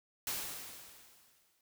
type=noise with exponential decay; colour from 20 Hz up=white; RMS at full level=-36 dBFS; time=0.27-1.61 s; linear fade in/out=2 ms; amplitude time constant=290 ms; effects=none